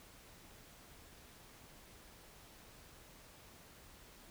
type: silence
effects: pink hiss -59 dBFS RMS until 4.3 s